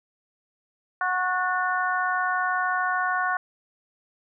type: harmonic tone with a mistuned harmonic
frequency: 367 Hz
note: F#4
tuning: 14 cents flat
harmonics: 2 / 3 / 4 / 5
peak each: -28 / -27 / -26 / -33 dBFS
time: 1.01-3.37 s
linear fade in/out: 2 ms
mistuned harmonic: 5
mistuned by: -40 cents
effects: none